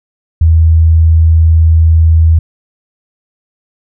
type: tone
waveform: sine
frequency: 81 Hz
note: E2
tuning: 30 cents flat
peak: -3 dBFS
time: 0.41-2.39 s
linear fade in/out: 5 ms
effects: none